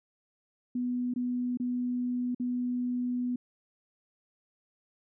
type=tone with dropouts; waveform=sine; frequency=246.9 Hz; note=B3; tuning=in tune; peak=-28 dBFS; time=0.75-3.36 s; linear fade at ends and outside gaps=5 ms; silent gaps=1.139-1.16 / 1.573-1.599 / 2.348-2.398 s; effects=none